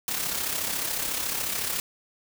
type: noise with amplitude modulation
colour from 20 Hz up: white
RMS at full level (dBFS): -27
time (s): 0.08-1.8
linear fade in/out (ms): 0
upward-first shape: sine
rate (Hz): 34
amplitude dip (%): 50
effects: none